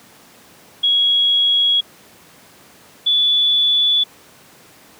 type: tone pair in turn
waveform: sine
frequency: 3322 / 3453 Hz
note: G#7 / A7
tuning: 0 / -33 cents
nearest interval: minor second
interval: 67 cents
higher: second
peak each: -12 dBFS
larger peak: neither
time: 0.83-1.81 / 3.06-4.04 s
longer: neither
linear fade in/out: 10 ms
effects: pink hiss -46 dBFS RMS until 4.99 s + high-pass 150 Hz 12 dB/octave